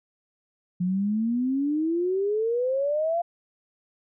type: exponential sweep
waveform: sine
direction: up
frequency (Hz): 175.9 to 698.5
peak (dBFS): -22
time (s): 0.8-3.22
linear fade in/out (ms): 10
effects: none